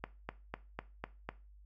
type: click train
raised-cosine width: 0.5 ms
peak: -23 dBFS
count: 6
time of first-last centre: 0.04-1.29 s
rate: 4 Hz
effects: noise-tail reverb RT60 0.3 s tail -17 dB re dry + added 50 Hz sine -55 dBFS peak until 1.65 s